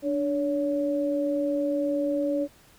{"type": "tone pair together", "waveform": "sine", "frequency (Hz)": [293.5, 565], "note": ["D4", "C#5"], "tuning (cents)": [-1, 33], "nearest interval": "major seventh", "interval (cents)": 1134, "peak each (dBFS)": -26, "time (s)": [0.02, 2.48], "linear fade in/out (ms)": 50, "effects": ["pink hiss -56 dBFS RMS until 2.78 s"]}